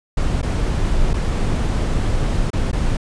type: noise with dropouts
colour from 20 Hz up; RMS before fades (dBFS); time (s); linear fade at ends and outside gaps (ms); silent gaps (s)
brown; -18; 0.17-2.97; 5; 0.416-0.428 / 1.134-1.139 / 2.504-2.531 / 2.715-2.729
effects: resampled to 22050 Hz